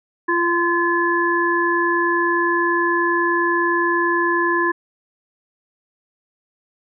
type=harmonic tone; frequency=343.7 Hz; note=F4; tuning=28 cents flat; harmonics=1 / 3 / 5; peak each=-20 / -20 / -20 dBFS; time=0.28-4.72 s; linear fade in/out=10 ms; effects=none